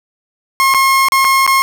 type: tone with dropouts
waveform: 30% pulse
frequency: 1075 Hz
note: C6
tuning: 47 cents sharp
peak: -6 dBFS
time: 0.6-1.62 s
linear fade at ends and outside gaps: 0 ms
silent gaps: 0.739-0.746 / 1.085-1.121 / 1.245-1.249 / 1.465-1.476 s
effects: none